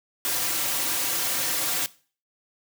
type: noise with comb filter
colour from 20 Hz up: white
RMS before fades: -26 dBFS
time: 0.25-1.86 s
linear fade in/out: 0 ms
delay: 4.7 ms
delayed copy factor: -0.85
effects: noise-tail reverb RT60 0.4 s tail -19 dB re dry + high-pass 150 Hz 12 dB/octave